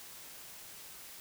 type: silence
effects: white hiss -50 dBFS RMS until 1.2 s